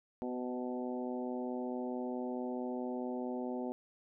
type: harmonic tone with a mistuned harmonic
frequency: 124.6 Hz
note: B2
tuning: 16 cents sharp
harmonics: 2 / 3 / 4 / 5 / 6 / 7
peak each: -38 / -42 / -44 / -46 / -48 / -49 dBFS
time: 0.22-3.72 s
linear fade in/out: 0 ms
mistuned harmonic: 4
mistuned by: +16 cents
effects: none